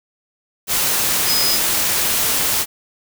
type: tone in noise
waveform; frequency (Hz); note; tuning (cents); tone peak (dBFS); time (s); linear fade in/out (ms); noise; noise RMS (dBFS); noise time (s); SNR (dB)
sine; 5040; D#8; +21; -18; 1.25-1.59; 50; white; -18; 0.67-2.66; -3
effects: none